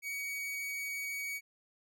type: tone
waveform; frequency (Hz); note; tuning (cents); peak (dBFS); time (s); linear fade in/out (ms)
45% pulse; 2253; C#7; +28; -36; 0.02-1.41; 50
effects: none